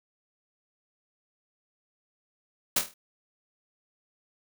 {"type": "noise with echo", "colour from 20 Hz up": "white", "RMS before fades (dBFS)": -23, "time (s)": [2.76, 2.79], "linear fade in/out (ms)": 5, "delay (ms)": 25, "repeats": 6, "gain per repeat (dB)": -6, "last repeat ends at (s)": 2.94, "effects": []}